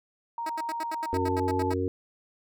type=tone with pitch glide; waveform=sine; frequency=932.3 to 869.9 Hz; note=A#5 to A5; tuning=0 to -20 cents; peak=-30 dBFS; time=0.38-1.72 s; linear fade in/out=2 ms; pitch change=-120 cents; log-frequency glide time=1.07-1.41 s
type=tone bursts; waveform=10% pulse; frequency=320 Hz; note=D#4; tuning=49 cents sharp; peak=-25 dBFS; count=12; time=0.46-1.739 s; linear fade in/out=5 ms; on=36 ms; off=77 ms
type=harmonic tone; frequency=92.3 Hz; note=F#2; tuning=4 cents flat; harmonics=1 / 3 / 4 / 5; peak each=-31 / -31 / -31 / -31 dBFS; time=1.13-1.88 s; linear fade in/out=0 ms
effects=none